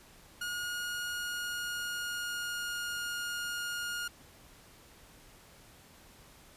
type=tone with pitch glide; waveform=sawtooth; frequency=1437 to 1425.4 Hz; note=F6 to F6; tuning=+49 to +35 cents; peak=-31 dBFS; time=0.41-4.08 s; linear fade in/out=5 ms; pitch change=-14 cents; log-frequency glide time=1.09-2.97 s; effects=pink hiss -57 dBFS RMS until 6.56 s + resampled to 32000 Hz